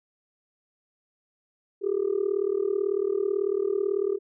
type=tone with amplitude modulation; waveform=sine; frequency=398 Hz; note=G4; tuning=26 cents sharp; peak=-18 dBFS; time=1.81-4.19 s; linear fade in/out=50 ms; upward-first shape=sine; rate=38.1 Hz; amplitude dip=95%; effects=tanh soft clip ceiling -16 dBFS